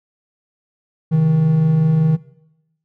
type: tone pair together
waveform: triangle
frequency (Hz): 133.62 / 158.9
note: C3 / D#3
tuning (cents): +37 / +37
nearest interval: minor third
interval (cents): 300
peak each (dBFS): -20 / -10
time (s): 1.11-2.17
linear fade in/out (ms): 20
effects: noise-tail reverb RT60 0.9 s tail -20 dB re dry

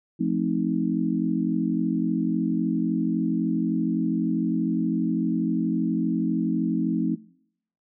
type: chord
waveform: sine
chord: F dominant seventh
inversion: none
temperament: just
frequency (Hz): 174.61 / 218.3 / 261.9 / 314.3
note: F3 / A3 / C4 / Eb4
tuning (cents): 0 / -13 / +2 / +18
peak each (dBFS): -27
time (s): 0.19-7.16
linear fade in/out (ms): 20
effects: noise-tail reverb RT60 0.7 s tail -22 dB re dry

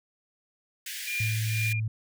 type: high-pass noise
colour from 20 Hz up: pink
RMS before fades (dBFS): -37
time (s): 0.86-1.73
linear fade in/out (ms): 5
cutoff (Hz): 1600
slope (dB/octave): 96
type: tone with tremolo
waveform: sine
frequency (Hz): 2405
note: D7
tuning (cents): +41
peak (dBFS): -27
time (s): 1.07-1.8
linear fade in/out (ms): 5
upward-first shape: triangle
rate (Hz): 2.1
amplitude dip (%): 100
type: tone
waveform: sine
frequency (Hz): 110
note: A2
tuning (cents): 0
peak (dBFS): -26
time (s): 1.2-1.88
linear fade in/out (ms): 5
effects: none

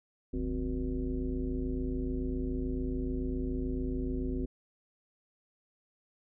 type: tone with frequency modulation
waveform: sine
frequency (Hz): 150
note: D3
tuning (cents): +37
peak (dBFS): -30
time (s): 0.33-4.46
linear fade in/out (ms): 10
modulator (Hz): 109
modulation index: 2
effects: none

